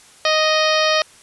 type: harmonic tone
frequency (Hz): 622.3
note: D#5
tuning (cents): 0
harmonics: 1 / 2 / 3 / 4 / 5 / 6 / 7 / 8 / 9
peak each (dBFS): -18 / -21 / -23 / -24 / -25 / -26 / -26 / -27 / -28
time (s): 0.25-1.02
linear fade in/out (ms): 2
effects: white hiss -47 dBFS RMS until 1.22 s + resampled to 24000 Hz